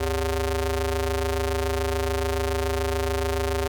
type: ring-modulated tone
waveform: sawtooth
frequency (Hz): 165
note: E3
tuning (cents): +2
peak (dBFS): -16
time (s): 0-3.68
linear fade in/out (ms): 10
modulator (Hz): 234
effects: none